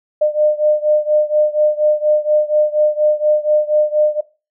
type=beating tone pair; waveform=sine; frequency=603 / 607.2 Hz; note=D5 / D#5; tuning=+46 / -42 cents; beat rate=4.2 Hz; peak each=-14 / -16 dBFS; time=0.21-4.21 s; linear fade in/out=10 ms; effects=noise-tail reverb RT60 0.3 s tail -18 dB re dry